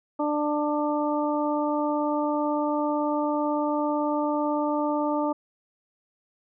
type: harmonic tone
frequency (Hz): 297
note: D4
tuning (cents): +20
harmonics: 1 / 2 / 3 / 4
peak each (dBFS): -26 / -28 / -29 / -33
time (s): 0.19-5.33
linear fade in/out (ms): 10
effects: none